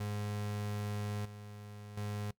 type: tone with level steps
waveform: 35% pulse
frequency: 103.8 Hz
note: G#2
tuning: in tune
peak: -34 / -45 / -35 dBFS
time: 0-2.31 s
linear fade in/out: 5 ms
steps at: 1.25 / 1.97 s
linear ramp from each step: 5 ms
effects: noise-tail reverb RT60 0.1 s tail -21 dB re dry